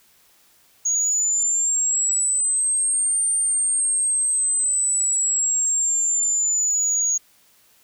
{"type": "linear two-way sweep", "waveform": "sine", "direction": "up then down", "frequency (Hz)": [6645, 8870, 6645], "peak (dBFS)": -17, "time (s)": [0.85, 7.18], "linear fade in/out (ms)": 10, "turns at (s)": 3.26, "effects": ["tanh soft clip ceiling -13 dBFS", "white hiss -57 dBFS RMS until 7.83 s"]}